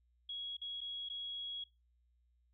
sine tone with dropouts, 3322 Hz, G#7, in tune, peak -40 dBFS, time 0.29-1.64 s, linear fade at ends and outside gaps 5 ms, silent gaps 0.569-0.615 / 0.807-0.813 / 1.089-1.098 s, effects noise-tail reverb RT60 0.3 s tail -23 dB re dry + added 60 Hz sine -70 dBFS peak until 2.53 s

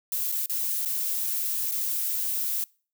violet noise with dropouts, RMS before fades -28 dBFS, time 0.12-2.64 s, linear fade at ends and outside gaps 2 ms, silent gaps 0.318-0.322 / 0.46-0.496 / 0.851-0.857 / 1.714-1.718 s, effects noise-tail reverb RT60 0.4 s tail -25 dB re dry

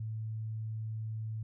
sine tone, 110 Hz, A2, in tune, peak -35 dBFS, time 0-1.43 s, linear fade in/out 5 ms, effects none

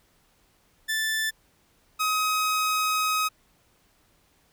sawtooth tone pair in turn, 1760 / 1264.8 Hz, A6 / D#6, 0 / +28 cents, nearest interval tritone, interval 572 cents, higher first, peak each -21 / -19 dBFS, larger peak second, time 0.88-1.31 / 1.99-3.29 s, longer second, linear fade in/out 20 ms, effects pink hiss -64 dBFS RMS until 4.52 s

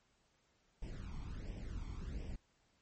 brown noise with flanger, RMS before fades -44 dBFS, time 0.82-2.36 s, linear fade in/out 5 ms, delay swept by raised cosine 0.36 to 0.92 ms, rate 1.4 Hz, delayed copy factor +0.75, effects pink hiss -75 dBFS RMS until 2.81 s + MP3 32 kbps

